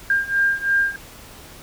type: beating tone pair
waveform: sine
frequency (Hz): 1600 / 1603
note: G6 / G6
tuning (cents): +35 / +38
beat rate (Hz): 3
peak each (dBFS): -21 / -19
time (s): 0.1-0.96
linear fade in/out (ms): 2
effects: pink hiss -42 dBFS RMS until 1.62 s